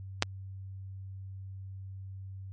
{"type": "clicks", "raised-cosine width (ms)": 0.2, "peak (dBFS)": [-6, -21], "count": 2, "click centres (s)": [0.224, 0.231], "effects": ["added 96 Hz sine -40 dBFS peak until 2.52 s", "MP3 48 kbps"]}